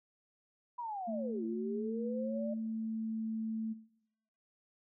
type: linear two-way sweep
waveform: sine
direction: down then up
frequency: 987.8 to 329.6 to 602 Hz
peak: -37 dBFS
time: 0.78-2.54 s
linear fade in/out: 10 ms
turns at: 1.44 s
type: tone with pitch glide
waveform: sine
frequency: 224.1 to 221.7 Hz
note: A3 to A3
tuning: +32 to +13 cents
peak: -36 dBFS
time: 1.07-3.74 s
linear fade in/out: 20 ms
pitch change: -19 cents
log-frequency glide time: 1.2-3.25 s
effects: noise-tail reverb RT60 0.8 s tail -18 dB re dry